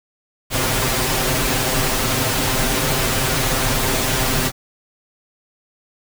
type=noise with comb filter; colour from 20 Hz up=pink; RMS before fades=-19 dBFS; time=0.5-4.52 s; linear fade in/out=50 ms; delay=7.7 ms; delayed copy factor=+0.95; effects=none